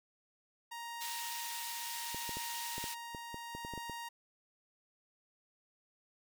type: tone with tremolo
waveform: sawtooth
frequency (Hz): 936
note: A#5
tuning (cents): +7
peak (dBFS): -38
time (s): 0.71-4.09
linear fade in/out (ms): 10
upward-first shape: sine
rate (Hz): 0.69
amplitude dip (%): 25
type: high-pass noise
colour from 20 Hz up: pink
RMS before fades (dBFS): -43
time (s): 1-2.95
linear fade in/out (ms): 20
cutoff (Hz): 2900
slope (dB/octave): 12
type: clicks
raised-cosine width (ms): 2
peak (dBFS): -31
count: 12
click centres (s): 2.146 / 2.293 / 2.37 / 2.781 / 2.841 / 3.148 / 3.344 / 3.55 / 3.649 / 3.737 / 3.777 / 3.897
effects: none